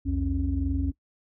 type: tone cluster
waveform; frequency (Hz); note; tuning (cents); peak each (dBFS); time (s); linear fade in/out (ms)
sine; 61.9 / 84.6 / 273.2; B1 / E2 / C#4; +5 / +45 / -25; -28; 0.05-0.92; 20
effects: noise-tail reverb RT60 0.1 s tail -19 dB re dry + tanh soft clip ceiling -15 dBFS